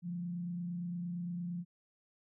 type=tone with frequency modulation; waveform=sine; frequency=174.61 Hz; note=F3; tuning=in tune; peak=-36 dBFS; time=0.02-1.65 s; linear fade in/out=50 ms; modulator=28.7 Hz; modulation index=0.3; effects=none